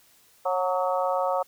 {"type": "harmonic tone with a mistuned harmonic", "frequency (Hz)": 182.7, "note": "F#3", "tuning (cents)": -22, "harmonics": [3, 4, 5, 6, 7], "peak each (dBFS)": [-26, -28, -30, -32, -33], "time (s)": [0.45, 1.43], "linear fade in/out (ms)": 10, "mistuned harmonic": 6, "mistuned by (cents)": 53, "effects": ["white hiss -59 dBFS RMS until 1.47 s"]}